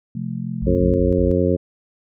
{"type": "chord", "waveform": "sine", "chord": "F major", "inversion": "second", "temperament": "just", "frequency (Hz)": [130.96, 174.61, 218.3], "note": ["C3", "F3", "A3"], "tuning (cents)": [2, 0, -13], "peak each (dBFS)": -28, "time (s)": [0.15, 0.98], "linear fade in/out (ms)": 5}
{"type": "tone bursts", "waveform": "sine", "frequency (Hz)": 58.2, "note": "A#1", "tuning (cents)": -2, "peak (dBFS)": -21, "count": 4, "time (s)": [0.62, 1.314], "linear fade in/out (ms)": 0, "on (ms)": 130, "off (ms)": 58}
{"type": "harmonic tone", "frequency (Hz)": 89.9, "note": "F#2", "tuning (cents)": -49, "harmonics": [1, 2, 3, 4, 5, 6], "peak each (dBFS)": [-22, -22, -22, -22, -22, -22], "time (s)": [0.66, 1.57], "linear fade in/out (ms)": 20}
{"effects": []}